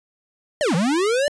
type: linear two-way sweep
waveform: square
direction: down then up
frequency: 643 to 152.9 to 601 Hz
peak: -18 dBFS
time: 0.61-1.28 s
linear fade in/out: 0 ms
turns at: 0.75 s
effects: resampled to 22050 Hz